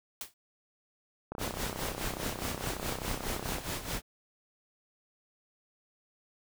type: noise with exponential decay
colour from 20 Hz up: white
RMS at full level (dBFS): -35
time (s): 0.21-0.34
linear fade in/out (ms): 2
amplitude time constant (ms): 27
type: click train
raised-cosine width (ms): 1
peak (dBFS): -23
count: 73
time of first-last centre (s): 1.32-3.584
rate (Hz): 31.8
type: noise with tremolo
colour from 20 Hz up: pink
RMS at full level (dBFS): -34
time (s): 1.38-4.02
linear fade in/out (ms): 50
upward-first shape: sine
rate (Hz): 4.8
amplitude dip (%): 70
effects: none